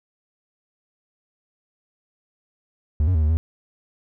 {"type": "tone with pitch steps", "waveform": "triangle", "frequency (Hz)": [75.4, 91.8, 78.6, 76.3, 81], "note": ["D2", "F#2", "D#2", "D#2", "E2"], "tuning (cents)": [46, -13, 18, -33, -30], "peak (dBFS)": -14, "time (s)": [3, 3.37], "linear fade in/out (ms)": 0, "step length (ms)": 74, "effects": []}